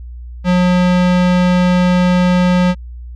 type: tone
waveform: square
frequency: 180 Hz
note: F#3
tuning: 47 cents flat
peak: -10 dBFS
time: 0.44-2.75 s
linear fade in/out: 50 ms
effects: added 60 Hz sine -27 dBFS peak until 3.15 s + low-pass 4000 Hz 12 dB/octave